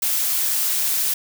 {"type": "noise", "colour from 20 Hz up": "blue", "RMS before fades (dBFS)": -21, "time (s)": [0.02, 1.14], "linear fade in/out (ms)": 5, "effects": []}